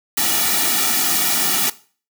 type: noise with comb filter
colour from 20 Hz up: white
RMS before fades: -18 dBFS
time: 0.17-1.7 s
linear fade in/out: 5 ms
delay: 1.9 ms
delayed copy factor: -0.95
effects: noise-tail reverb RT60 0.4 s tail -18 dB re dry + high-pass 150 Hz 12 dB/octave